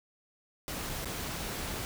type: noise with dropouts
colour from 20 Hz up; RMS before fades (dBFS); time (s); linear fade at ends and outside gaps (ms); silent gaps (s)
pink; -37; 0.68-1.85; 0; 0.893-0.896 / 1.047-1.056
effects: none